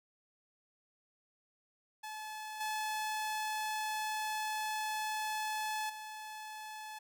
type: tone with level steps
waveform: sawtooth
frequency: 861 Hz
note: A5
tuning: 38 cents flat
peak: -38 / -31 / -40 dBFS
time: 2.03-6.99 s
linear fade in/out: 10 ms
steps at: 2.6 / 5.89 s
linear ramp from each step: 10 ms
effects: none